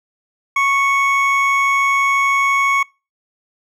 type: tone pair together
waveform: triangle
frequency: 1102.8 / 2217 Hz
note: C#6 / C#7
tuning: -9 / 0 cents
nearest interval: octave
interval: 1209 cents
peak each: -14 dBFS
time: 0.56-2.83 s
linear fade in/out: 5 ms
effects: noise-tail reverb RT60 0.3 s tail -26 dB re dry